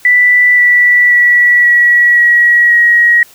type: tone with pitch steps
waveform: sine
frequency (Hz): 1975.5 / 1959.6 / 1943.8 / 1928.2 / 1912.6 / 1897.2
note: B6 / B6 / B6 / B6 / A#6 / A#6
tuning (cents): 0 / -14 / -28 / -42 / +44 / +30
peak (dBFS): -4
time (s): 0.05-3.23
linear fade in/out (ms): 2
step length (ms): 530
effects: white hiss -41 dBFS RMS until 3.34 s